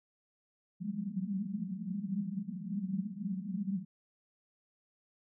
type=band-pass noise; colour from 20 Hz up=pink; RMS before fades=-37 dBFS; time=0.8-3.85 s; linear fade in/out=20 ms; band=180 to 210 Hz; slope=96 dB/octave; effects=none